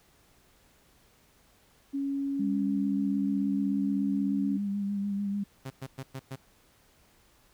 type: tone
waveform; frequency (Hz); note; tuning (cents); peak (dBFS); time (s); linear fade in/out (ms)
sine; 277.3; C#4; +1; -28; 1.93-4.58; 20
type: tone with vibrato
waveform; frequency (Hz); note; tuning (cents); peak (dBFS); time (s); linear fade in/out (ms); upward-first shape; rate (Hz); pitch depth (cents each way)
sine; 200.9; G3; +43; -28; 2.39-5.44; 10; sine; 6.8; 26
type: tone bursts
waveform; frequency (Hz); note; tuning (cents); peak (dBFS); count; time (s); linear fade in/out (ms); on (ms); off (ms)
sawtooth; 133.2; C3; +31; -32; 5; 5.65-6.36; 10; 54; 110
effects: pink hiss -63 dBFS RMS until 7.53 s